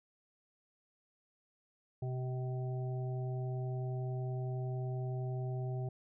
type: harmonic tone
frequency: 127.8 Hz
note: C3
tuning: 40 cents flat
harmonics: 1 / 3 / 5 / 6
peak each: -35 / -45 / -49 / -51 dBFS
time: 2.02-5.89 s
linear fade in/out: 5 ms
effects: none